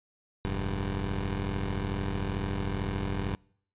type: tone pair together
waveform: 15% pulse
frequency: 42.26 / 98 Hz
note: E1 / G2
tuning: +44 / 0 cents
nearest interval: octave + minor third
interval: 1456 cents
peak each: -26 dBFS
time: 0.45-3.35 s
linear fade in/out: 0 ms
effects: noise-tail reverb RT60 0.6 s tail -26 dB re dry + resampled to 8000 Hz